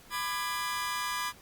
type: chord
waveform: sawtooth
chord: G# diminished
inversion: first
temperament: just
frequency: 996.7 / 1196.1 / 1661.2 Hz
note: B5 / D6 / G#6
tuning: +16 / +31 / 0 cents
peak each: -31 / -32 / -34 dBFS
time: 0.1-1.33 s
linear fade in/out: 50 ms
effects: pink hiss -55 dBFS RMS until 1.41 s + Opus 48 kbps